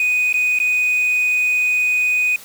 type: tone with dropouts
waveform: sine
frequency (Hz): 2489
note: D#7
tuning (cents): 0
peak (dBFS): -12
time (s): 0-2.36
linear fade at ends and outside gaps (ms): 2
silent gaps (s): 0.327-0.341 / 0.588-0.6
effects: tanh soft clip ceiling -13 dBFS + white hiss -40 dBFS RMS until 2.44 s